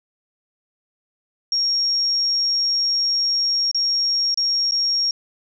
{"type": "tone with dropouts", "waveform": "sine", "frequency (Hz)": 5570, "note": "F8", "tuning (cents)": -5, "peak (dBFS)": -17, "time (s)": [1.52, 5.11], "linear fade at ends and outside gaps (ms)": 2, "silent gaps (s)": [[3.714, 3.746], [4.344, 4.374], [4.711, 4.72]], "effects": []}